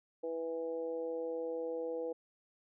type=harmonic tone; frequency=164.2 Hz; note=E3; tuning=6 cents flat; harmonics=2 / 3 / 4 / 5; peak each=-44 / -36 / -50 / -52 dBFS; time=0.23-2.13 s; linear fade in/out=10 ms; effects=none